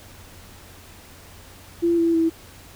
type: tone with pitch steps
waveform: sine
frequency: 340.2 / 333.8 / 327.5 Hz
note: F4 / E4 / E4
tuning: -45 / +22 / -11 cents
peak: -16 dBFS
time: 1.82-2.3 s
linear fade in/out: 20 ms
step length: 160 ms
effects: added 89 Hz sine -49 dBFS peak until 2.75 s + pink hiss -46 dBFS RMS until 2.75 s